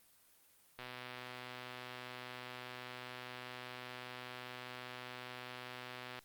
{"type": "click train", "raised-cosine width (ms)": 0.3, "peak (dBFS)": -30, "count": 676, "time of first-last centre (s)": [0.79, 6.19], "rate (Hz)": 125, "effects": ["white hiss -67 dBFS RMS until 6.24 s", "Opus 32 kbps"]}